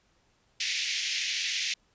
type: band-pass noise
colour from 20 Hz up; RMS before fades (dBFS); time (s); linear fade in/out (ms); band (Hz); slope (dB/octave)
pink; -31; 0.6-1.74; 5; 2000 to 6500; 48
effects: pink hiss -68 dBFS RMS until 1.94 s + resampled to 16000 Hz